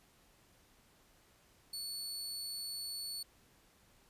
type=tone; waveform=sawtooth; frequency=4435 Hz; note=C#8; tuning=in tune; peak=-37 dBFS; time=1.73-3.23 s; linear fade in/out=5 ms; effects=pink hiss -67 dBFS RMS until 4.09 s + resampled to 32000 Hz